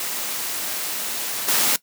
white noise with level steps, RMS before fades -27 / -19 dBFS, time 0-1.76 s, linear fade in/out 2 ms, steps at 1.48 s, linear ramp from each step 5 ms, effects noise-tail reverb RT60 0.1 s tail -18 dB re dry + high-pass 200 Hz 12 dB/octave

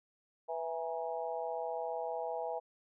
harmonic tone with a mistuned harmonic, 164.81 Hz, E3, in tune, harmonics 3 / 4 / 5 / 6, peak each -40 / -39 / -40 / -47 dBFS, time 0.48-2.6 s, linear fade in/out 20 ms, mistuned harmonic 6, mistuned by -70 cents, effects none

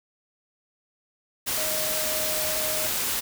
sine tone in noise, 622.3 Hz, D#5, in tune, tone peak -32 dBFS, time 1.57-2.88 s, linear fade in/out 20 ms, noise white, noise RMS -27 dBFS, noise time 1.46-3.21 s, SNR -8 dB, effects none

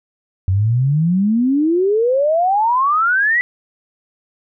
sine exponential sweep, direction up, 90.7 to 2000 Hz, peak -12 dBFS, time 0.48-3.41 s, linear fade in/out 0 ms, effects none

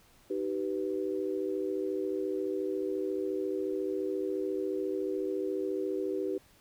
sine chord, Eb augmented, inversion none, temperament equal with one note detuned, 311.1 / 385.3 / 493.9 Hz, Eb4 / G4 / B4, 0 / -30 / 0 cents, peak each -36 / -32 / -37 dBFS, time 0.3-6.38 s, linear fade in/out 5 ms, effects pink hiss -62 dBFS RMS until 6.6 s

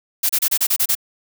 blue noise bursts, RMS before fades -17 dBFS, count 8, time 0.23-0.952 s, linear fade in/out 10 ms, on 64 ms, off 30 ms, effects none

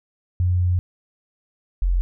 sine tone pair in turn, 89.7 / 44.26 Hz, F2 / F1, +47 / +24 cents, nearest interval octave, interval 1223 cents, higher first, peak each -16 dBFS, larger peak neither, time 0.4-0.79 / 1.82-2.01 s, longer first, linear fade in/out 0 ms, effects none

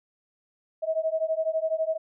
sine beating tone pair, 634 / 646 Hz, D#5 / E5, +32 / -35 cents, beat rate 12 Hz, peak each -27 dBFS, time 0.82-1.98 s, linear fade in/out 20 ms, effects none

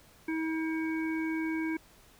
harmonic tone, 320.4 Hz, E4, 49 cents flat, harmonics 1 / 3 / 5 / 7, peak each -30 / -44 / -42 / -40 dBFS, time 0.28-1.77 s, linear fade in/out 5 ms, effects pink hiss -59 dBFS RMS until 2.19 s

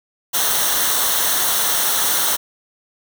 white noise with comb filter, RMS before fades -18 dBFS, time 0.33-2.37 s, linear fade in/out 20 ms, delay 0.41 ms, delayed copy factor -0.65, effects none

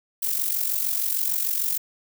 violet noise with amplitude modulation, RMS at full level -22 dBFS, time 0.22-1.78 s, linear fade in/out 10 ms, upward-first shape sine, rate 46.6 Hz, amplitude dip 65%, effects none

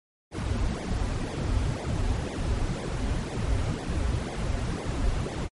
brown noise with flanger, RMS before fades -28 dBFS, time 0.31-5.49 s, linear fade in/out 50 ms, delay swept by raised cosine 0.69 to 6.49 ms, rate 2 Hz, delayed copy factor -0.95, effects MP3 48 kbps

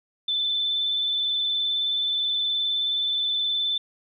sine tone with vibrato, 3520 Hz, A7, in tune, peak -22 dBFS, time 0.28-3.78 s, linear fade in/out 5 ms, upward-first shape triangle, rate 19 Hz, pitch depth 24 cents each way, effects none

